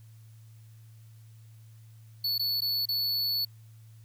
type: tone with dropouts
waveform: square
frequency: 4435 Hz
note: C#8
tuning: in tune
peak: -27 dBFS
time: 2.24-3.45 s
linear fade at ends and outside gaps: 5 ms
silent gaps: 2.381-2.394 / 2.607-2.618 / 2.856-2.887 s
effects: added 111 Hz sine -49 dBFS peak until 4.04 s + white hiss -66 dBFS RMS until 4.04 s